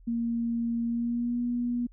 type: tone with pitch glide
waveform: sine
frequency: 233.1 to 241.5 Hz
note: A#3 to B3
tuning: 0 to -39 cents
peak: -26 dBFS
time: 0.07-1.87 s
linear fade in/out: 10 ms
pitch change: +61 cents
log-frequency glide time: 0.85-1.41 s
effects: added 41 Hz sine -50 dBFS peak until 1.92 s